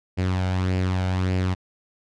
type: tone with flanger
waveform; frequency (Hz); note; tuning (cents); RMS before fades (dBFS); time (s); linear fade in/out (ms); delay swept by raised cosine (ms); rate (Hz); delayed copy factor
sawtooth; 92.5; F#2; 0; -23; 0.17-1.55; 20; 0.4 to 1.37; 1.7; +0.5
effects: low-pass 5000 Hz 12 dB/octave